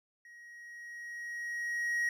triangle tone with level ramp, 1894 Hz, A#6, 27 cents sharp, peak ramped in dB -50 to -26 dBFS, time 0.25-2.09 s, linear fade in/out 2 ms, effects none

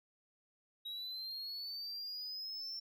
triangle linear sweep, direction up, 3825 to 5410 Hz, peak -40 dBFS, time 0.85-2.8 s, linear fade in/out 10 ms, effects none

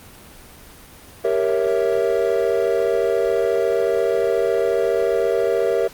triangle chord, G diminished seventh, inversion none, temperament equal, 392 / 466.2 / 554.4 / 659.3 Hz, G4 / Bb4 / Db5 / Fb5, 0 / 0 / 0 / 0 cents, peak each -20 / -18 / -22 / -22 dBFS, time 1.24-5.88 s, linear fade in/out 10 ms, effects pink hiss -43 dBFS RMS until 5.93 s + Opus 24 kbps

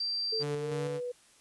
sine tone, 4699 Hz, D8, in tune, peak -30 dBFS, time 0-0.43 s, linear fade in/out 5 ms
sine tone with pitch glide, 442.5 to 491 Hz, A4 to B4, +10 to -10 cents, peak -33 dBFS, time 0.32-1.12 s, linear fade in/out 10 ms, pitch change +180 cents, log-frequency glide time 0.59-0.87 s
sawtooth tone with tremolo, 145.2 Hz, D3, 19 cents flat, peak -30 dBFS, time 0.39-1.01 s, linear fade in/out 50 ms, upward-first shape square, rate 3.1 Hz, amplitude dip 35%
effects white hiss -61 dBFS RMS until 1.4 s + resampled to 24000 Hz

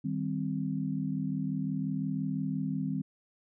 sine chord, C minor, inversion first, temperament equal, 155.56 / 196 / 261.6 Hz, Eb3 / G3 / C4, 0 / 0 / 0 cents, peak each -34 dBFS, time 0.04-3.02 s, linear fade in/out 10 ms, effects none

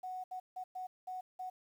sine tone bursts at uneven times, 740 Hz, F#5, in tune, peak -39 dBFS, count 6, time 0.03-0.24 / 0.31-0.4 / 0.56-0.64 / 0.75-0.87 / 1.07-1.21 / 1.39-1.5 s, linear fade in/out 10 ms, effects 11-bit

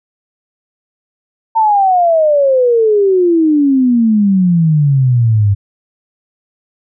sine exponential sweep, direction down, 910 to 98 Hz, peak -7 dBFS, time 1.55-5.55 s, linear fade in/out 20 ms, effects none

